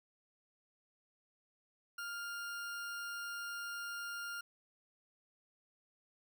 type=tone; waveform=40% pulse; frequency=1404 Hz; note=F6; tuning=9 cents sharp; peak=-40 dBFS; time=1.98-4.41 s; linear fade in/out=5 ms; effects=none